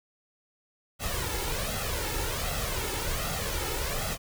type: noise with flanger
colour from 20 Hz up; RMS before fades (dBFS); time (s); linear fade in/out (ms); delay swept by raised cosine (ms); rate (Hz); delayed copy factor
pink; -31; 0.99-4.18; 50; 1.5 to 2.32; 1.3; +0.65
effects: none